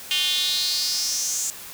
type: tone with high-pass filter sweep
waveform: square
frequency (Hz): 164.8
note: E3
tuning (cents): 0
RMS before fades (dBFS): -24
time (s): 0.11-1.5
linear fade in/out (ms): 0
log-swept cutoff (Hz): 3000 to 7100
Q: 5.2
effects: white hiss -39 dBFS RMS until 1.73 s